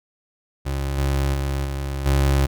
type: tone with level steps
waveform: 30% pulse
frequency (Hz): 68.8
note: C#2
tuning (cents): -12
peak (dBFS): -20 / -16 / -19 / -22 / -13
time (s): 0.65-2.47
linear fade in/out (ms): 20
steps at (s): 0.97 / 1.33 / 1.64 / 2.05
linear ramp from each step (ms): 20
effects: none